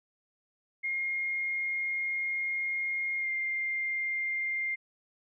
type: tone with pitch glide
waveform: sine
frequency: 2136 to 2107 Hz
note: C7 to C7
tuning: +35 to +12 cents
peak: -29 dBFS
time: 0.83-4.76 s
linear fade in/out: 20 ms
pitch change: -23 cents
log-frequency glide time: 3.19-3.28 s
effects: none